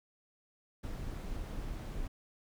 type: noise with amplitude modulation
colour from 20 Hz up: brown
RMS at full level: -38 dBFS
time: 0.83-2.08 s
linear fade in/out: 10 ms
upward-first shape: sine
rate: 280 Hz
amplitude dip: 30%
effects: none